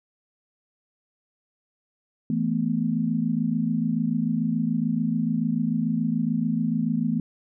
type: chord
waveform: sine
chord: E suspended fourth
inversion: none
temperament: equal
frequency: 164.81 / 220 / 246.9 Hz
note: E3 / A3 / B3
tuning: 0 / 0 / 0 cents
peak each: -27 / -25 / -26 dBFS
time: 2.3-7.2 s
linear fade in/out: 2 ms
effects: none